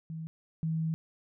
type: tone pair in turn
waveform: sine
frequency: 160.9 / 160.9 Hz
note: E3 / E3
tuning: -42 / -42 cents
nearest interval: unison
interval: 0 cents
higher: neither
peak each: -36 / -28 dBFS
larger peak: second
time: 0.1-0.27 / 0.63-0.94 s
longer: second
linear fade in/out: 0 ms
effects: none